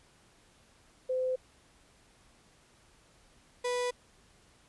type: tone pair in turn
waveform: sine / 35% pulse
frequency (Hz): 513 / 492.3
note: C5 / B4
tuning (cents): -34 / -6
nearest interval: minor second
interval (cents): 72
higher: first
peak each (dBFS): -28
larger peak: neither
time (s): 1.09-1.36 / 3.64-3.91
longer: neither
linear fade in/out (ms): 10
effects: pink hiss -63 dBFS RMS until 4.68 s + resampled to 24000 Hz